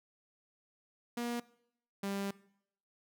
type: tone pair in turn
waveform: sawtooth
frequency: 238.5 / 198.22 Hz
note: A#3 / G3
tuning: +40 / +20 cents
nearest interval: minor third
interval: 320 cents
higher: first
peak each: -31 / -31 dBFS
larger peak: neither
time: 1.17-1.4 / 2.03-2.31 s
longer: second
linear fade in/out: 5 ms
effects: noise-tail reverb RT60 0.7 s tail -21 dB re dry